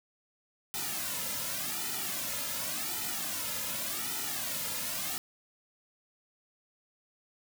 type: noise with flanger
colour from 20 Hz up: white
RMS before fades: -35 dBFS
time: 0.74-5.18 s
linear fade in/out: 0 ms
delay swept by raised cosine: 1.8 to 2.68 ms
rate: 0.88 Hz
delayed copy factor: -0.9
effects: none